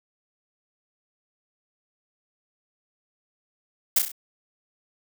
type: noise with echo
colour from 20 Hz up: blue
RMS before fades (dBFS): -18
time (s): 3.96-3.99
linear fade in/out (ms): 5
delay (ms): 32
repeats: 4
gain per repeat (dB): -5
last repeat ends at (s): 4.118
effects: none